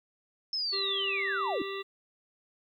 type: linear sweep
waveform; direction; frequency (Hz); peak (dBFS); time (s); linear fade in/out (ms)
sine; down; 5310 to 261.2; -29; 0.53-1.62; 2
type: harmonic tone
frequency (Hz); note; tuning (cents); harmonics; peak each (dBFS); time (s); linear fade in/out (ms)
392; G4; 0; 1 / 3 / 5 / 7 / 9 / 10; -36 / -41 / -43 / -44 / -46 / -46; 0.72-1.83; 20
effects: 11-bit